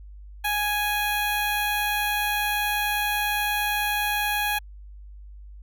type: tone with notch filter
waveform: 10% pulse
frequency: 830.6 Hz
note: G#5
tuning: in tune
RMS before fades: -25 dBFS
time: 0.44-4.59 s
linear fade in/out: 10 ms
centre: 5000 Hz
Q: 0.99
effects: added 50 Hz sine -40 dBFS peak until 5.62 s